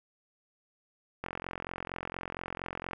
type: click train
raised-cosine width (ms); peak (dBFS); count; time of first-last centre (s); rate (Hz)
0.5; -21; 76; 1.24-2.933; 44.3
effects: none